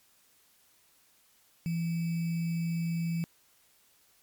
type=tone with sample-and-hold; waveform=sine; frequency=167.3 Hz; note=E3; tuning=26 cents sharp; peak=-28 dBFS; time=1.66-3.24 s; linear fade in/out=0 ms; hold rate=2450 Hz; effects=white hiss -65 dBFS RMS until 4.22 s + MP3 96 kbps